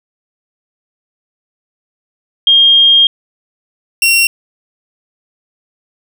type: tone pair in turn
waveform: sine / sawtooth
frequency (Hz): 3225 / 2738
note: G7 / F7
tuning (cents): +48 / -35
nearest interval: minor third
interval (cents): 283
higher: first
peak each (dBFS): -4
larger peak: neither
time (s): 2.47-3.07 / 4.02-4.27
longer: first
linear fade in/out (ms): 2
effects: none